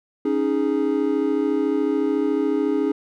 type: chord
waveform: triangle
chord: C# suspended second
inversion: none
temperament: equal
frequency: 277.2 / 311.1 / 415.3 Hz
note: C#4 / D#4 / G#4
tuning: 0 / 0 / 0 cents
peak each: -21 dBFS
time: 0.25-2.92 s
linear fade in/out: 5 ms
effects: none